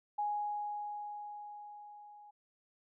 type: tone with level ramp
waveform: sine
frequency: 830.6 Hz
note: G#5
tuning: in tune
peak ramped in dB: -31 to -53 dBFS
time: 0.18-2.31 s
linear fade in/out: 10 ms
effects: none